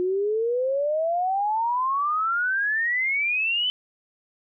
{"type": "exponential sweep", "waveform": "sine", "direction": "up", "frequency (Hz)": [356.1, 3055], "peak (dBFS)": -21, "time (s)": [0, 3.7], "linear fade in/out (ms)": 0, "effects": []}